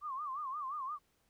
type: tone with vibrato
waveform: sine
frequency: 1128 Hz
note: C#6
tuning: 30 cents sharp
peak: -37 dBFS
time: 0.01-0.99 s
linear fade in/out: 50 ms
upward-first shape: sine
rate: 5.7 Hz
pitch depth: 150 cents each way
effects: pink hiss -75 dBFS RMS until 1.29 s